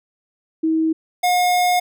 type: tone pair in turn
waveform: sine / square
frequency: 320.1 / 718.6 Hz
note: D#4 / F5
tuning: +49 / +49 cents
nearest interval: octave + major second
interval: 1400 cents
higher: second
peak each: -15 dBFS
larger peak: neither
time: 0.63-0.93 / 1.23-1.8 s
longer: second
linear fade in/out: 10 ms
effects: none